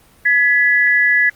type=tone pair together; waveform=sine; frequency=1688.9 / 1975.5 Hz; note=G#6 / B6; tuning=+29 / 0 cents; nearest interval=minor third; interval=271 cents; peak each=-13 dBFS; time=0.25-1.3 s; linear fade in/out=10 ms; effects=pink hiss -50 dBFS RMS until 1.35 s + Opus 32 kbps